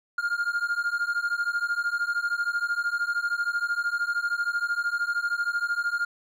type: beating tone pair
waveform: triangle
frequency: 1404 / 1417 Hz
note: F6 / F6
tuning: +9 / +25 cents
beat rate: 13 Hz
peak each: -26 dBFS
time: 0.18-6.05 s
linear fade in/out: 5 ms
effects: none